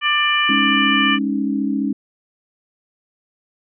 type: harmonic tone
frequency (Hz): 593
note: D5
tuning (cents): +17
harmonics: 2 / 3 / 4 / 5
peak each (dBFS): -20 / -20 / -20 / -20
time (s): 0.01-1.19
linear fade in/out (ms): 50
type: chord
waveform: sine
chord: Ab suspended fourth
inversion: none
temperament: just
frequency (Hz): 207.7 / 276.9 / 311.5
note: Ab3 / Db4 / Eb4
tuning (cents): 0 / -2 / +2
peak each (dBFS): -22 / -20 / -25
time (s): 0.49-1.93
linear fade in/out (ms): 5
effects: none